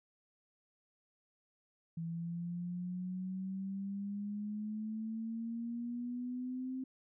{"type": "exponential sweep", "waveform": "sine", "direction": "up", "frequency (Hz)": [164.81, 261.6], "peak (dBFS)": -37, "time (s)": [1.97, 6.84], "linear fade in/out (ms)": 5, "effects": []}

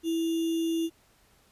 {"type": "tone with sample-and-hold", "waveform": "sine", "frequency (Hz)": 329.2, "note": "E4", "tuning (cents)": -2, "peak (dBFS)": -25, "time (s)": [0.03, 0.9], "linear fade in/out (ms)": 50, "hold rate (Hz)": 3150, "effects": ["pink hiss -63 dBFS RMS until 1.51 s", "resampled to 32000 Hz"]}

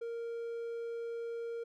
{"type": "tone", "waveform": "triangle", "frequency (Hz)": 465.1, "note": "A#4", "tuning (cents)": -4, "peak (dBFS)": -35, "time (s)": [0.01, 1.64], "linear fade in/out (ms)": 10, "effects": []}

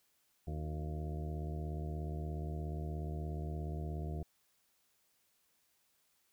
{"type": "harmonic tone with a mistuned harmonic", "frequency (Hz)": 76.9, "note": "D#2", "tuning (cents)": -20, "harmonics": [1, 2, 3, 4, 5, 6, 7, 8, 9], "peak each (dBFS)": [-39, -42, -52, -52, -50, -55, -60, -57, -52], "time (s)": [0.47, 4.23], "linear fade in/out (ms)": 5, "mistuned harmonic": 5, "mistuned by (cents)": -59, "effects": ["white hiss -75 dBFS RMS until 6.32 s"]}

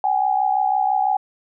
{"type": "tone pair together", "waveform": "sine", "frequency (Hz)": [762, 828], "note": ["G5", "G#5"], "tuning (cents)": [-49, -5], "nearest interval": "minor second", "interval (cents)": 144, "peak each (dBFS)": -19, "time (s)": [0.04, 1.17], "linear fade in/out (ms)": 2, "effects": []}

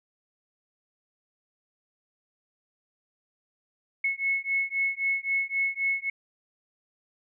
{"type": "beating tone pair", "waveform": "sine", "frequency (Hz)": [2190, 2193.8], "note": ["C#7", "C#7"], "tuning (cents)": [-22, -19], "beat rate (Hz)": 3.8, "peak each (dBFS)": -28, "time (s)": [4.04, 6.1], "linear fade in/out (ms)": 5, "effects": []}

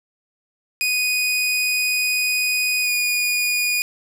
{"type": "tone with pitch glide", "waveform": "sawtooth", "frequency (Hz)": [2484, 2454], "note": ["D#7", "D#7"], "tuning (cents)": [-3, -25], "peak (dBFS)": -15, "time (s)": [0.81, 3.82], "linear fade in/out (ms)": 0, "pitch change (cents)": -22, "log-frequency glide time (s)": [2.82, 2.9], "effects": []}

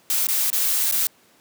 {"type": "noise with dropouts", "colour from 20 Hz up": "blue", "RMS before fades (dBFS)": -21, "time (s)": [0.1, 1.07], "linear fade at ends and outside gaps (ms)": 1, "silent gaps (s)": [[0.269, 0.286], [0.502, 0.529], [0.913, 0.923]], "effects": ["pink hiss -56 dBFS RMS until 1.4 s", "high-pass 200 Hz 12 dB/octave"]}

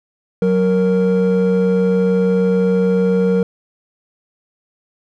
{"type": "tone pair together", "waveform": "triangle", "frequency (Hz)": [185, 465.8], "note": ["F#3", "A#4"], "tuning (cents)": [0, -1], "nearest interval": "octave + major third", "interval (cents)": 1599, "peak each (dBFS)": -12, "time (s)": [0.42, 3.43], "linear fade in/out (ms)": 2, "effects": ["tanh soft clip ceiling -5 dBFS"]}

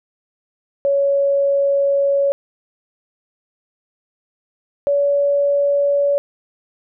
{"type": "tone pair in turn", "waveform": "sine", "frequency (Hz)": [559, 568.1], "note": ["C#5", "C#5"], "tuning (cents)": [14, 42], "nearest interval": "unison", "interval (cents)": 28, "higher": "second", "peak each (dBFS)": -13, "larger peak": "neither", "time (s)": [[0.85, 2.32], [4.87, 6.18]], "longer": "first", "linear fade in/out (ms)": 0, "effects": []}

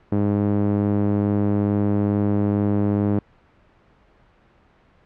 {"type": "tone with band-pass filter", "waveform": "sawtooth", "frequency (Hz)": 102.3, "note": "G#2", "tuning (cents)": -26, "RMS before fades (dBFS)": -20, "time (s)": [0.12, 3.19], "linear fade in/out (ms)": 0, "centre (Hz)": 270, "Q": 1.1, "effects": ["pink hiss -56 dBFS RMS until 5.05 s", "low-pass 2000 Hz 12 dB/octave"]}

